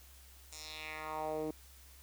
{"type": "tone with band-pass filter sweep", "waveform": "10% pulse", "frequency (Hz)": 155.56, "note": "D#3", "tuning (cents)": 0, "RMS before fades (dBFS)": -41, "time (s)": [0.52, 1.51], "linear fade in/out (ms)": 2, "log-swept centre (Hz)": [7300, 330], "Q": 2.3, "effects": ["added 66 Hz sine -57 dBFS peak until 2.02 s", "white hiss -60 dBFS RMS until 2.02 s"]}